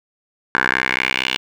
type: tone with band-pass filter sweep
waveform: 10% pulse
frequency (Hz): 64.2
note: C2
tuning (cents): -32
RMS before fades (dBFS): -20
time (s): 0.55-1.37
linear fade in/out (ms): 0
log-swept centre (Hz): 1500 to 3000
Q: 3.3
effects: none